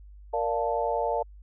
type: chord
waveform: sine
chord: Bb major seventh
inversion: none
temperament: equal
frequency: 466.2 / 587.3 / 698.5 / 880 Hz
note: Bb4 / D5 / F5 / A5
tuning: 0 / 0 / 0 / 0 cents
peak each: -30 dBFS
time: 0.33-1.23 s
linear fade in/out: 10 ms
effects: added 50 Hz sine -45 dBFS peak until 1.42 s